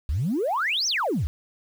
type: exponential two-way sweep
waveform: sine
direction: up then down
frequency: 62 to 6272 to 62 Hz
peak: -21 dBFS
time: 0.09-1.27 s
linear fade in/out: 0 ms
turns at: 0.87 s
effects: tanh soft clip ceiling -18 dBFS + 8-bit